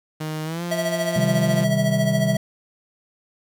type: tone with pitch glide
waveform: sawtooth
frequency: 155.56 to 173.6 Hz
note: D#3 to F3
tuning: 0 to -10 cents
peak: -22 dBFS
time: 0.2-1.65 s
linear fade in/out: 10 ms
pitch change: +190 cents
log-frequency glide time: 0.44-0.63 s
type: tone with tremolo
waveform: square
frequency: 650 Hz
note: E5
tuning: 24 cents flat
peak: -20 dBFS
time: 0.71-2.37 s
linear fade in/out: 5 ms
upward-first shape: triangle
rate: 14 Hz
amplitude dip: 75%
type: chord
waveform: triangle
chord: C minor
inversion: none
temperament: just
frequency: 130.81 / 156.98 / 196.22 Hz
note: C3 / Eb3 / G3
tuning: 0 / +16 / +2 cents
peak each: -21 / -22 / -20 dBFS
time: 1.16-2.37 s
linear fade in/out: 5 ms
effects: 8-bit